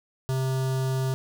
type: tone with notch filter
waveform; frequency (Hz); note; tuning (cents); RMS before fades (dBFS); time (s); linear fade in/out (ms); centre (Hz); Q
square; 131.6; C3; +10; -26; 0.29-1.14; 0; 2200; 1.4
effects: none